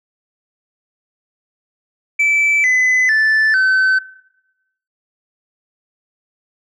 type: tone with pitch steps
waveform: sine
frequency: 2316 / 2016 / 1755.2 / 1528 Hz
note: D7 / B6 / A6 / G6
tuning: -25 / +35 / -5 / -45 cents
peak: -8 dBFS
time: 2.19-3.99 s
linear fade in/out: 10 ms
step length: 450 ms
effects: noise-tail reverb RT60 0.9 s tail -20 dB re dry + tanh soft clip ceiling -10 dBFS